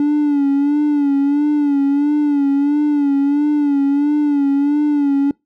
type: tone with vibrato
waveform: triangle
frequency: 287.5 Hz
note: D4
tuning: 37 cents flat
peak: -9 dBFS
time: 0-5.31 s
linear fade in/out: 2 ms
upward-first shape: sine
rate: 1.5 Hz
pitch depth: 60 cents each way
effects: noise-tail reverb RT60 0.2 s tail -25 dB re dry + tanh soft clip ceiling -7 dBFS